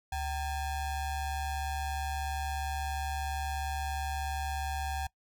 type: ring-modulated tone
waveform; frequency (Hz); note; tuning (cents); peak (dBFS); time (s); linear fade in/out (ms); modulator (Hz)
square; 422.5; G#4; +30; -30; 0.12-5.07; 5; 351
effects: noise-tail reverb RT60 0.1 s tail -21 dB re dry